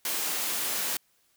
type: high-pass noise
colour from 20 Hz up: white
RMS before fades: -30 dBFS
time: 0.05-0.97 s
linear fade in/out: 2 ms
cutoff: 210 Hz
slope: 12 dB/octave
effects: white hiss -68 dBFS RMS until 1.36 s